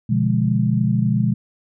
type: chord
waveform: sine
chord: B diminished seventh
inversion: none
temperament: equal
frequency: 123.47 / 146.83 / 174.61 / 207.7 Hz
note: B2 / D3 / F3 / Ab3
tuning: 0 / 0 / 0 / 0 cents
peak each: -19 / -24 / -22 / -20 dBFS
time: 0.09-1.34 s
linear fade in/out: 10 ms
effects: none